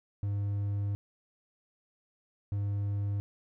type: tone bursts at uneven times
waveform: triangle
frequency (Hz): 101.2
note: G#2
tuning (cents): -44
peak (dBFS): -27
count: 2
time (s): 0.23-0.95 / 2.52-3.2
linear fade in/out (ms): 0
effects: none